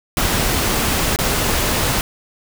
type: noise with dropouts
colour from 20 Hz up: pink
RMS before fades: -18 dBFS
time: 0.17-2.01 s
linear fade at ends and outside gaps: 1 ms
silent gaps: 1.161-1.188 s
effects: none